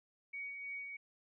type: tone with tremolo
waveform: sine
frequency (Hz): 2247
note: C#7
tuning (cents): +23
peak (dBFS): -40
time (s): 0.33-0.97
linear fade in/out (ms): 10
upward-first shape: sine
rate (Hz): 3.1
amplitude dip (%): 35
effects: none